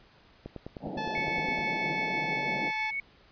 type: click train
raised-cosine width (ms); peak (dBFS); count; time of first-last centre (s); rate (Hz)
2; -25; 12; 0.46-1.589; 9.74
type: band-pass noise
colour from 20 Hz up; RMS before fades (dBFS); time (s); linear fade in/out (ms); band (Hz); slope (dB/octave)
pink; -37; 0.8-2.72; 50; 140 to 850; 96
type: tone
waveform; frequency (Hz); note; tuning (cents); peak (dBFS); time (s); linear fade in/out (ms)
sawtooth; 868; A5; -24; -29; 0.97-2.91; 10
type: tone with tremolo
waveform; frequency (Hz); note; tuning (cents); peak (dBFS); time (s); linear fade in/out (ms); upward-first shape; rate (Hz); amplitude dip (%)
sine; 2217; C#7; 0; -29; 1.15-3; 2; sine; 6.1; 35
effects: pink hiss -59 dBFS RMS until 3.31 s + resampled to 11025 Hz